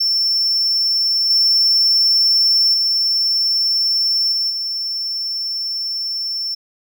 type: tone with level steps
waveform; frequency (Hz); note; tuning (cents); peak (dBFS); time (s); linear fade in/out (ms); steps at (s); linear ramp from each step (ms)
triangle; 5390; E8; +38; -13 / -10 / -13 / -15 / -19; 0-6.55; 10; 1.3 / 2.74 / 4.32 / 4.5; 2
effects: none